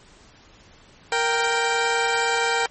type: tone pair together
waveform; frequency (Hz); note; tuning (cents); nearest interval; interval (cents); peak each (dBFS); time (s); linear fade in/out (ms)
15% pulse; 466.2 / 784.1; A#4 / G5; 0 / 0; major sixth; 900; -16; 1.12-2.66; 2
effects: pink hiss -51 dBFS RMS until 2.7 s + MP3 32 kbps